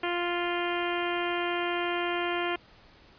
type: harmonic tone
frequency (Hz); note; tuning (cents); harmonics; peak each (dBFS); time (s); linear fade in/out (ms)
349.2; F4; 0; 1 / 2 / 3 / 4 / 5 / 6 / 7 / 8 / 9; -31 / -34 / -36 / -37 / -38 / -39 / -39 / -40 / -41; 0.03-2.56; 5
effects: pink hiss -56 dBFS RMS until 3.18 s + resampled to 11025 Hz